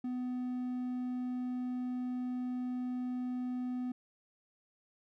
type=tone; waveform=triangle; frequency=250 Hz; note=B3; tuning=21 cents sharp; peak=-32 dBFS; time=0.04-3.92 s; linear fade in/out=5 ms; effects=none